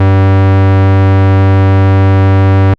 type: tone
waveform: 45% pulse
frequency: 96.5 Hz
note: G2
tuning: 27 cents flat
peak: -4 dBFS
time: 0-2.74 s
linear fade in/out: 5 ms
effects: low-pass 2000 Hz 12 dB/octave + Opus 48 kbps